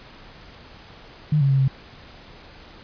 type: tone with pitch steps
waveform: sine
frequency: 151.3 / 138 / 135.6 / 133.9 Hz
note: D#3 / C#3 / C#3 / C3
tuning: -48 / -7 / -38 / +40 cents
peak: -15 dBFS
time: 1.32-1.68 s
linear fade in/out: 5 ms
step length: 90 ms
effects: pink hiss -45 dBFS RMS until 2.83 s + resampled to 11025 Hz